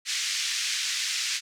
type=band-pass noise; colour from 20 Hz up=white; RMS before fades=-29 dBFS; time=0.05-1.41 s; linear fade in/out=50 ms; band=1800 to 6700 Hz; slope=24 dB/octave; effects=none